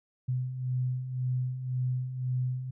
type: beating tone pair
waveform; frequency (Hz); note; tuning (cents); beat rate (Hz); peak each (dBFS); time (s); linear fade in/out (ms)
sine; 125.5 / 127.4; B2 / C3; +28 / -46; 1.9; -36 / -29; 0.28-2.71; 10
effects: none